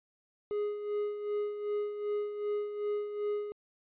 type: tone with tremolo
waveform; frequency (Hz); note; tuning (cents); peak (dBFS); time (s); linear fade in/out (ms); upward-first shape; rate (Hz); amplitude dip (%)
triangle; 415.3; G#4; 0; -27; 0.51-3.52; 0; sine; 2.6; 60
effects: resampled to 8000 Hz